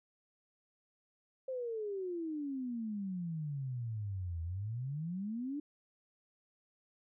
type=exponential two-way sweep; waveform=sine; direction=down then up; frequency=531 to 81.1 to 301.2 Hz; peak=-36 dBFS; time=1.48-5.6 s; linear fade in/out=5 ms; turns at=4.42 s; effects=none